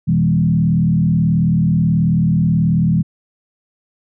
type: tone with frequency modulation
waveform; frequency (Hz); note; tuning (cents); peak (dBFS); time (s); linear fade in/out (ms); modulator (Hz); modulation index
sine; 165.3; E3; +5; -11; 0.07-3.03; 20; 38.5; 1.1
effects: none